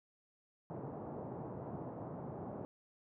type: band-pass noise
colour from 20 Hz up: pink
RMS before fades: -45 dBFS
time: 0.7-2.65 s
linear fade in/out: 0 ms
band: 110 to 880 Hz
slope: 24 dB/octave
effects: none